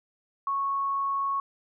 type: tone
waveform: sine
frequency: 1104 Hz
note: C#6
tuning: 7 cents flat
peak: -25 dBFS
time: 0.47-1.4 s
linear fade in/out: 2 ms
effects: none